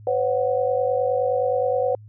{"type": "chord", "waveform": "sine", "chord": "B suspended second", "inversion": "none", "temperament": "equal with one note detuned", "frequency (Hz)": [504.8, 554.4, 740], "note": ["B4", "C#5", "F#5"], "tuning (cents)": [38, 0, 0], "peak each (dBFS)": [-21, -24, -26], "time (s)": [0.07, 1.95], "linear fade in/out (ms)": 2, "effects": ["added 106 Hz sine -41 dBFS peak until 2.08 s"]}